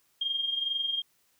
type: tone with amplitude modulation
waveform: sine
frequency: 3218 Hz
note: G7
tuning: 45 cents sharp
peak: -25 dBFS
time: 0.21-1.02 s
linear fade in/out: 5 ms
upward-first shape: sine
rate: 22.2 Hz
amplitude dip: 60%
effects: white hiss -69 dBFS RMS until 1.39 s